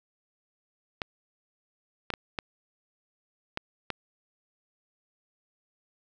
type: clicks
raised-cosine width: 0.3 ms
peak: -14 dBFS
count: 6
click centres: 1.018 / 2.103 / 2.138 / 2.388 / 3.574 / 3.903 s
effects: none